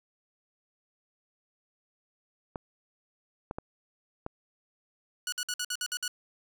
clicks, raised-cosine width 1 ms, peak -21 dBFS, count 4, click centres 2.558 / 3.511 / 3.585 / 4.264 s
10% pulse tone bursts, 1466 Hz, F#6, 16 cents flat, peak -22 dBFS, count 8, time 5.27-6.079 s, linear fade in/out 2 ms, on 53 ms, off 55 ms
effects none

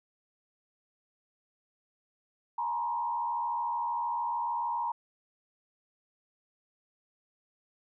sine tone with frequency modulation, 947 Hz, A#5, 27 cents sharp, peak -29 dBFS, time 2.58-4.92 s, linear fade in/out 5 ms, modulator 80.8 Hz, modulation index 0.82, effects none

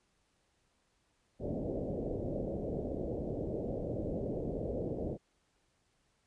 white low-pass noise, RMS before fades -37 dBFS, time 1.39-5.18 s, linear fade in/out 50 ms, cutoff 590 Hz, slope 48 dB/octave, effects pink hiss -75 dBFS RMS until 6.26 s + resampled to 22050 Hz

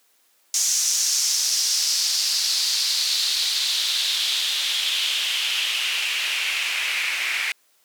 white noise with band-pass filter sweep, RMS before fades -23 dBFS, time 0.54-7.52 s, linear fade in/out 2 ms, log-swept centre 6300 to 2200 Hz, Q 3.4, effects white hiss -62 dBFS RMS until 7.84 s + high-pass 300 Hz 12 dB/octave

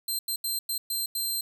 15% pulse tone bursts at uneven times, 4140 Hz, C8, 19 cents flat, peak -21 dBFS, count 6, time 0.08-0.19 / 0.28-0.36 / 0.44-0.59 / 0.69-0.78 / 0.9-1.06 / 1.15-1.41 s, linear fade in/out 5 ms, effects none

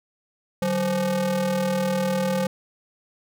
square ring-modulated tone, 168.5 Hz, E3, 38 cents sharp, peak -19 dBFS, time 0.62-2.47 s, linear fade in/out 2 ms, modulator 357 Hz, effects none

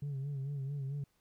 sine tone with vibrato, 139.1 Hz, C#3, 6 cents sharp, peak -33 dBFS, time 0.02-1.04 s, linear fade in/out 5 ms, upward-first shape sine, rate 4.5 Hz, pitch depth 72 cents each way, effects tanh soft clip ceiling -34 dBFS + pink hiss -75 dBFS RMS until 1.2 s

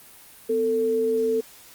sine tone pair together, 250.9 / 447.1 Hz, B3 / A4, +28 / +28 cents, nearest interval minor seventh, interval 1000 cents, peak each -30 / -20 dBFS, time 0.49-1.41 s, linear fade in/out 10 ms, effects white hiss -48 dBFS RMS until 1.74 s + Opus 32 kbps

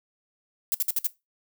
violet noise bursts, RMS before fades -24 dBFS, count 5, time 0.72-1.068 s, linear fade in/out 0 ms, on 24 ms, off 57 ms, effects noise-tail reverb RT60 0.2 s tail -18 dB re dry

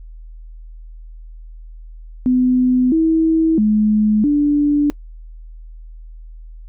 sine tone with pitch steps, 252.6 / 322.6 / 212.7 / 292 Hz, B3 / E4 / G#3 / D4, +39 / -37 / +42 / -10 cents, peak -11 dBFS, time 2.26-4.9 s, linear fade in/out 0 ms, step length 660 ms, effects noise-tail reverb RT60 0.1 s tail -23 dB re dry + added 40 Hz sine -33 dBFS peak until 6.68 s

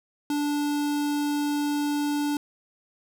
square tone with notch filter, 291.9 Hz, D4, 10 cents flat, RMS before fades -26 dBFS, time 0.3-2.37 s, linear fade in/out 2 ms, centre 1900 Hz, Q 1.9, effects none

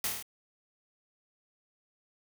white noise with echo, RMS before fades -31 dBFS, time 0.04-0.07 s, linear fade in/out 2 ms, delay 26 ms, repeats 6, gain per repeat -2 dB, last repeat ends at 0.226 s, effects none

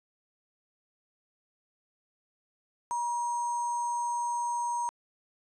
sine tone with sample-and-hold, 954 Hz, A#5, 40 cents sharp, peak -28 dBFS, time 2.91-4.89 s, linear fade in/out 0 ms, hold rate 7350 Hz, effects resampled to 24000 Hz

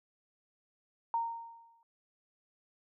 sine tone with exponential decay, 924 Hz, A#5, 16 cents flat, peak -27 dBFS, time 1.14-1.83 s, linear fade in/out 1 ms, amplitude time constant 150 ms, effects none

